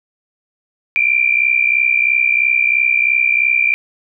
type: tone pair together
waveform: sine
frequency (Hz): 2337 / 2400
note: D7 / D7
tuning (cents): -9 / +37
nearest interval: unison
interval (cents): 46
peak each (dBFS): -14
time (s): 0.96-3.74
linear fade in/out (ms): 0
effects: none